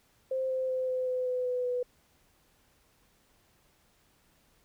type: tone with pitch steps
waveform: sine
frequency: 523.3 / 519.1 / 514.9 / 510.8 / 506.6 / 502.6 / 498.5 / 494.5 Hz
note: C5 / C5 / C5 / C5 / B4 / B4 / B4 / B4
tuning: 0 / -14 / -28 / -42 / +44 / +30 / +16 / +2 cents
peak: -28 dBFS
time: 0.31-1.83 s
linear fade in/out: 5 ms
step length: 190 ms
effects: pink hiss -67 dBFS RMS until 4.64 s